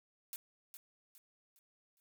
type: noise with echo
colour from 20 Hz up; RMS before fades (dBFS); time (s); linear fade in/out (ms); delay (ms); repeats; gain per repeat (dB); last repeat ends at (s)
blue; -44; 0.33-0.36; 0; 410; 4; -8; 2
effects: none